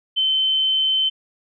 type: tone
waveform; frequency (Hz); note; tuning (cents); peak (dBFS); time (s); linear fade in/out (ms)
sine; 3076; G7; -33; -16; 0.16-1.1; 20
effects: none

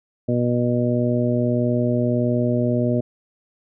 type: harmonic tone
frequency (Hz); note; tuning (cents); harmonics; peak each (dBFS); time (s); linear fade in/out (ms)
121.6; B2; -26; 1 / 2 / 3 / 4 / 5; -22 / -21 / -26 / -28 / -25; 0.28-3.01; 10
effects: none

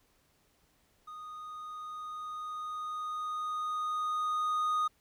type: tone with level ramp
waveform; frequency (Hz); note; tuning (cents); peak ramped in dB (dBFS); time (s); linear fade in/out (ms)
triangle; 1238; D#6; -9; -41 to -25; 1.07-4.88; 10
effects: pink hiss -70 dBFS RMS until 5 s

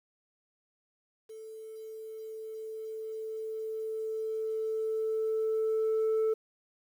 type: tone with level ramp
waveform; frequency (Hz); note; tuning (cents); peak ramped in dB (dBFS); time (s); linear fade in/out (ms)
sine; 440; A4; 0; -43 to -22; 1.29-6.34; 10
effects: tanh soft clip ceiling -24 dBFS + 10-bit

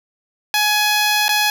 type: tone with dropouts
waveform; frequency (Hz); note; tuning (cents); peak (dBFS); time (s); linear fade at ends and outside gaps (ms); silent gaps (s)
10% pulse; 840; G#5; +19; -6; 0.54-1.5; 1; 1.282-1.291
effects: none

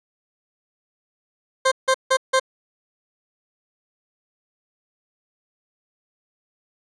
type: tone bursts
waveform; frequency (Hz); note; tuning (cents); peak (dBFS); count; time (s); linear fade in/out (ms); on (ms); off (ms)
20% pulse; 525; C5; +6; -10; 4; 1.65-2.398; 10; 67; 160
effects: resampled to 22050 Hz

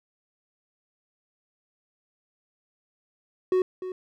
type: tone with echo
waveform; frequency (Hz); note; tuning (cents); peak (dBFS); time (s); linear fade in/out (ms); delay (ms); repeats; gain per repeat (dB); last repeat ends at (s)
triangle; 370; F#4; 0; -17; 3.52-3.62; 2; 300; 1; -12; 3.92
effects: none

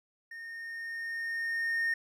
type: tone with level ramp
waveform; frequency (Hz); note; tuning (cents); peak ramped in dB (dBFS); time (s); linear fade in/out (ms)
triangle; 1836; A#6; -27; -40 to -24; 0.31-1.94; 5
effects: tanh soft clip ceiling -21 dBFS

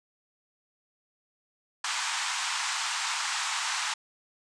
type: band-pass noise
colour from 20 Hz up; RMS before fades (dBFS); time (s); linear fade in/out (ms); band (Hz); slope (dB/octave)
pink; -31; 1.84-3.94; 5; 860 to 8500; 48
effects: none

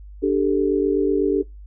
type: chord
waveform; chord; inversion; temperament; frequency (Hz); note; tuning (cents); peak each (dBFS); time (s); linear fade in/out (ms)
sine; D suspended fourth; none; equal; 293.7 / 392 / 440; D4 / G4 / A4; 0 / 0 / 0; -21 / -20 / -22; 0.22-1.43; 20
effects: noise-tail reverb RT60 0.2 s tail -22 dB re dry + added 50 Hz sine -37 dBFS peak until 1.66 s

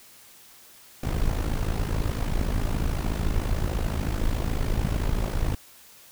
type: noise with amplitude modulation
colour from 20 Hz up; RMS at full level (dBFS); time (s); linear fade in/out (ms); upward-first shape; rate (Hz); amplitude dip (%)
brown; -22; 1.03-5.55; 5; sine; 53.7; 75
effects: white hiss -51 dBFS RMS until 6.11 s

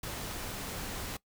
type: noise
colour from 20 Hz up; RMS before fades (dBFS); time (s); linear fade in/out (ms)
pink; -39; 0.03-1.17; 5
effects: noise-tail reverb RT60 0.1 s tail -20 dB re dry

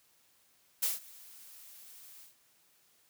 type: noise with ADSR envelope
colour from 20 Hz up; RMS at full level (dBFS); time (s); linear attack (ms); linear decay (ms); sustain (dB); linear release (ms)
blue; -29; 0.82-2.35; 13; 160; -24; 130
effects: white hiss -68 dBFS RMS until 3.09 s + high-pass 60 Hz 12 dB/octave

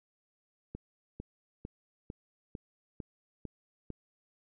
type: click train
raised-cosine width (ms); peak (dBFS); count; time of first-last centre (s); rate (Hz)
3; -27; 8; 0.75-3.903; 2.22
effects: none

